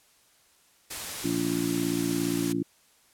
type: noise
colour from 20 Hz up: white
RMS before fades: -35 dBFS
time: 0.9-2.53 s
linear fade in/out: 10 ms
type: harmonic tone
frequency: 57.3 Hz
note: A#1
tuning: 29 cents flat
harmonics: 2 / 3 / 4 / 5 / 6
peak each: -39 / -33 / -36 / -28 / -31 dBFS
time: 1.24-2.63 s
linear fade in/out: 5 ms
effects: white hiss -62 dBFS RMS until 3.13 s + low-pass 12000 Hz 12 dB/octave